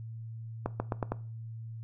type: accelerating click train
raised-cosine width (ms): 1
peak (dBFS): -16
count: 5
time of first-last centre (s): 0.66-1.12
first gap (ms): 140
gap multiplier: 0.87
effects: noise-tail reverb RT60 0.4 s tail -18 dB re dry + added 113 Hz sine -39 dBFS peak until 1.83 s